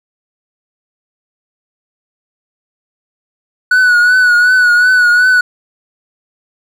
triangle tone with vibrato, 1473 Hz, F#6, 8 cents flat, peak -4 dBFS, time 3.71-5.41 s, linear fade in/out 5 ms, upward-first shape triangle, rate 2.7 Hz, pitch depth 53 cents each way, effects none

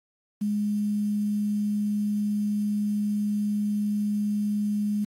sine tone with quantisation, 207.7 Hz, G#3, in tune, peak -23 dBFS, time 0.41-5.05 s, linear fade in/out 10 ms, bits 8, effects AAC 48 kbps

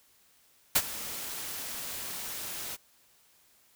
white noise with ADSR envelope, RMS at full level -21 dBFS, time 0.75-2.77 s, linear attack 11 ms, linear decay 50 ms, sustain -17 dB, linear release 28 ms, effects white hiss -64 dBFS RMS until 3.75 s

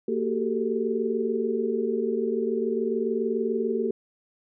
sine tone cluster, 230.1 / 379.9 / 400.3 / 447.1 Hz, A#3 / F#4 / G4 / A4, -22 / +46 / +36 / +28 cents, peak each -29 dBFS, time 0.08-3.91 s, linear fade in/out 5 ms, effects none

